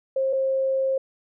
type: tone pair in turn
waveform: sine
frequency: 533 / 533 Hz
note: C5 / C5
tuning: +32 / +32 cents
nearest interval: unison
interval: 0 cents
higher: neither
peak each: -20 dBFS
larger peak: neither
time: 0.16-0.33 / 0.33-0.98 s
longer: second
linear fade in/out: 5 ms
effects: none